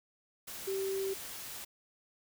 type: tone in noise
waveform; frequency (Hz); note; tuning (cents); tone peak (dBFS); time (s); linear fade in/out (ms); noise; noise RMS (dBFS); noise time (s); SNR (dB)
sine; 387.2; G4; -21; -32; 0.67-1.14; 10; white; -44; 0.47-1.65; +9
effects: none